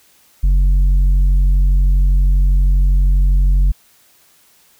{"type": "tone with tanh clipping", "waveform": "sine", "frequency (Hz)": 46.25, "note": "F#1", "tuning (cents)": 0, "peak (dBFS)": -10, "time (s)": [0.43, 3.72], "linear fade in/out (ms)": 10, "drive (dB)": 5, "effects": ["white hiss -52 dBFS RMS until 4.79 s"]}